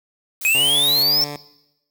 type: noise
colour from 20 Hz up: blue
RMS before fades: -30 dBFS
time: 0.41-1.03 s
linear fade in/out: 5 ms
type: exponential sweep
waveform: square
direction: up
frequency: 2485 to 5430 Hz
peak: -15 dBFS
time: 0.45-1.24 s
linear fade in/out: 0 ms
type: tone with pitch glide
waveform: 10% pulse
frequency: 143.8 to 145.81 Hz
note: D3 to D3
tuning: -36 to -12 cents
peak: -20 dBFS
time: 0.55-1.36 s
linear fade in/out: 0 ms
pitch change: +24 cents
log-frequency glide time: 0.77-1.02 s
effects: noise-tail reverb RT60 0.9 s tail -19 dB re dry